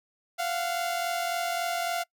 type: tone pair together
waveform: sawtooth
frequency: 691 / 734.6 Hz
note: F5 / F#5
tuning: -19 / -13 cents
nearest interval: minor second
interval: 106 cents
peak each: -25 / -30 dBFS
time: 0.38-2.04 s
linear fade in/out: 20 ms
effects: noise-tail reverb RT60 0.1 s tail -23 dB re dry